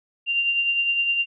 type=tone with tremolo; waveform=sine; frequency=2780 Hz; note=F7; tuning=9 cents flat; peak=-17 dBFS; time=0.26-1.26 s; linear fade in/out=50 ms; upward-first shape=triangle; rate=9.8 Hz; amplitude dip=50%; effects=none